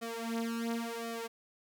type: tone with flanger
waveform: sawtooth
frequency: 230.5 Hz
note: A#3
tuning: 19 cents flat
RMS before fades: -37 dBFS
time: 0.01-1.28 s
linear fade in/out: 20 ms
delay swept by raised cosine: 1.6 to 5.1 ms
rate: 0.93 Hz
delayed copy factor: +1
effects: none

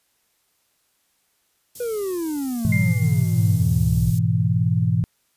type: band-stop noise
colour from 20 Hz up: white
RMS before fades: -38 dBFS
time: 1.75-4.19 s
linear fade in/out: 5 ms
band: 270 to 5700 Hz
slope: 12 dB/octave
type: exponential sweep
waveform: triangle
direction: down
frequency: 493.9 to 56.9 Hz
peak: -21 dBFS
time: 1.8-4.11 s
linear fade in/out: 5 ms
type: chord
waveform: sine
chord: E major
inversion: first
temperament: equal with one note detuned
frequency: 103.83 / 122.62 / 164.81 Hz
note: G#2 / B2 / E3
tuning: 0 / -12 / 0 cents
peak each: -21 dBFS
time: 2.65-5.04 s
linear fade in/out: 0 ms
type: tone with exponential decay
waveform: sine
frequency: 2100 Hz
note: C7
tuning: 6 cents sharp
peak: -22 dBFS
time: 2.72-3.64 s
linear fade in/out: 5 ms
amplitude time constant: 200 ms
effects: white hiss -67 dBFS RMS until 5.36 s + resampled to 32000 Hz

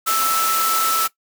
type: tone in noise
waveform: sine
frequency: 1318 Hz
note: E6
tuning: 1 cent flat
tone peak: -18 dBFS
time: 0.06-1.08 s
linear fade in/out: 20 ms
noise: white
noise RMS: -22 dBFS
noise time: 0.06-1.08 s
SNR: +1 dB
effects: noise-tail reverb RT60 0.1 s tail -18 dB re dry + high-pass 300 Hz 12 dB/octave

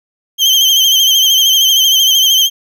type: tone with vibrato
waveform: 35% pulse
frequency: 3136 Hz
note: G7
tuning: in tune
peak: -5 dBFS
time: 0.38-2.5 s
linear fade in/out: 50 ms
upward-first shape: sine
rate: 13 Hz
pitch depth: 54 cents each way
effects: none

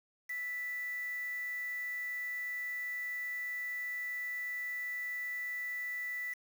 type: tone with quantisation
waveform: sine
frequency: 1975.5 Hz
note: B6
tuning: in tune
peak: -36 dBFS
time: 0.29-6.34 s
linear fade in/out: 10 ms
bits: 8
effects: none

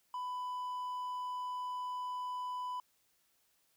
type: tone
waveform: triangle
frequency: 997 Hz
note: B5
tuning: 16 cents sharp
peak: -35 dBFS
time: 0.14-2.8 s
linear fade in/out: 2 ms
effects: white hiss -74 dBFS RMS until 3.76 s

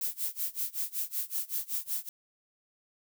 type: noise with tremolo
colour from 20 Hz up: violet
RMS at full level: -31 dBFS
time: 0.01-2.09 s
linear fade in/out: 2 ms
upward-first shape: sine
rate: 5.3 Hz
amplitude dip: 95%
effects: none

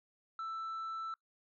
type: tone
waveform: sine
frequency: 1325 Hz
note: E6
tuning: 9 cents sharp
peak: -35 dBFS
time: 0.39-1.14 s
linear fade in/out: 2 ms
effects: noise-tail reverb RT60 0.1 s tail -25 dB re dry + tanh soft clip ceiling -37 dBFS

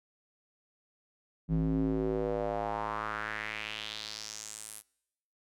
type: tone with band-pass filter sweep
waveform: square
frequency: 53.9 Hz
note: A1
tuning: 35 cents flat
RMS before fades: -34 dBFS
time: 1.48-4.83 s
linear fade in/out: 50 ms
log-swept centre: 180 to 11000 Hz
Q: 3.1
effects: noise-tail reverb RT60 0.9 s tail -25 dB re dry

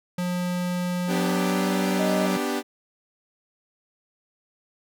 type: tone with pitch glide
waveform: square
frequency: 178.6 to 187.8 Hz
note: F3 to F#3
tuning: +39 to +26 cents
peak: -25 dBFS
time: 0.18-2.37 s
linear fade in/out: 5 ms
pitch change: +87 cents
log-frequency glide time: 1.19-1.66 s
type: chord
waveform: sawtooth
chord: G major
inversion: first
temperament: equal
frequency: 246.9 / 293.7 / 392 Hz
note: B3 / D4 / G4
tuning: 0 / 0 / 0 cents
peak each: -25 dBFS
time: 1.07-2.63 s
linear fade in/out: 50 ms
type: tone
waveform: sine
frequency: 622.3 Hz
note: D#5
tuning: in tune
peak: -25 dBFS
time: 1.99-2.27 s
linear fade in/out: 10 ms
effects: none

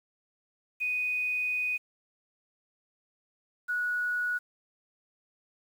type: tone pair in turn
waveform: sine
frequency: 2489 / 1463.8 Hz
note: D#7 / F#6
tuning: 0 / -19 cents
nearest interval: major sixth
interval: 919 cents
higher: first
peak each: -27 dBFS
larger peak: neither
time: 0.8-1.78 / 3.68-4.39 s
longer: first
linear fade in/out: 20 ms
effects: 9-bit

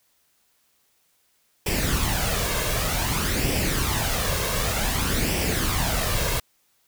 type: noise with flanger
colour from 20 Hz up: pink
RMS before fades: -24 dBFS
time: 1.66-6.4 s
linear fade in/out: 5 ms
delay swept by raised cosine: 0.37 to 1.87 ms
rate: 0.54 Hz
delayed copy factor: +0.55
effects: white hiss -66 dBFS RMS until 6.87 s

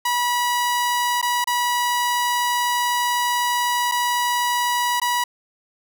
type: tone with dropouts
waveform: sawtooth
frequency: 972 Hz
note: B5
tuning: 28 cents flat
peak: -15 dBFS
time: 0.05-5.24 s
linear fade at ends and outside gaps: 5 ms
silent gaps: 1.215-1.226 / 1.443-1.472 / 3.915-3.919 / 5-5.016 s
effects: none

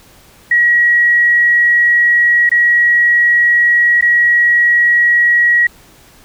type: tone with dropouts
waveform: sine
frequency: 1910 Hz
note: A#6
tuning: 42 cents sharp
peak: -7 dBFS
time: 0.51-5.67 s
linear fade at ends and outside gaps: 5 ms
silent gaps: 2.493-2.515 / 4.011-4.023 s
effects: pink hiss -44 dBFS RMS until 6.24 s

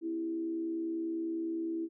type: tone with frequency modulation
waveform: sine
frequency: 329.6 Hz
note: E4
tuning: in tune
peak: -32 dBFS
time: 0.01-1.89 s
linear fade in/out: 50 ms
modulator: 69.9 Hz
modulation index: 0.4
effects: none

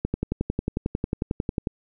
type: click train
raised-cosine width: 3 ms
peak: -11 dBFS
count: 19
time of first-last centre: 0.05-1.672 s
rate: 11.1 Hz
effects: none

